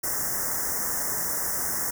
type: band-stop noise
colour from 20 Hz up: white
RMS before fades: -28 dBFS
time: 0.03-1.91 s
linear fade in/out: 10 ms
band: 2000 to 5300 Hz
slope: 96 dB/octave
effects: none